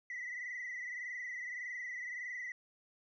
sine tone with frequency modulation, 1975.5 Hz, B6, in tune, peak -38 dBFS, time 0.1-2.52 s, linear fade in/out 2 ms, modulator 21.7 Hz, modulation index 3.1, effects tanh soft clip ceiling -37 dBFS

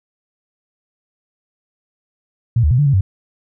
sine tone with pitch steps, 117.2 / 75.3 / 124.2 / 146.2 / 139.1 / 95.7 Hz, A#2 / D2 / B2 / D3 / C#3 / G2, +10 / +44 / +10 / -7 / +6 / -41 cents, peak -10 dBFS, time 2.56-3.01 s, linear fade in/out 5 ms, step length 75 ms, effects none

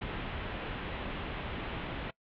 pink low-pass noise, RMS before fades -38 dBFS, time 0.01-2.11 s, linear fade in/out 10 ms, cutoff 3400 Hz, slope 48 dB/octave, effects noise-tail reverb RT60 0.1 s tail -23 dB re dry + MP3 96 kbps

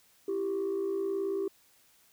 sine tone pair together, 333.4 / 392 Hz, E4 / G4, +20 / 0 cents, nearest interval minor third, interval 280 cents, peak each -34 / -28 dBFS, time 0.28-1.48 s, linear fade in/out 5 ms, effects tanh soft clip ceiling -26 dBFS + white hiss -64 dBFS RMS until 2.12 s

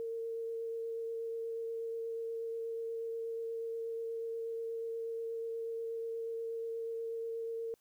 sine tone with vibrato, 456.9 Hz, A#4, 35 cents flat, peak -36 dBFS, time 0-7.74 s, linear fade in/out 0 ms, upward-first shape sine, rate 8.3 Hz, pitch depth 10 cents each way, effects white hiss -74 dBFS RMS until 7.8 s

